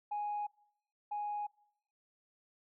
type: tone pair in turn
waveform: sine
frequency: 830 / 830 Hz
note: G#5 / G#5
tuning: -1 / -1 cents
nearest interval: unison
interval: 0 cents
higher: neither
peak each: -33 / -34 dBFS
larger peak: first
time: 0.11-0.47 / 1.11-1.47 s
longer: neither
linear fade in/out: 10 ms
effects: noise-tail reverb RT60 0.8 s tail -26 dB re dry + tanh soft clip ceiling -31 dBFS